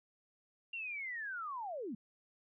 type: linear sweep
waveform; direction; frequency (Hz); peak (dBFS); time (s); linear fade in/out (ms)
sine; down; 2794 to 190; -39; 0.73-1.95; 5
effects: none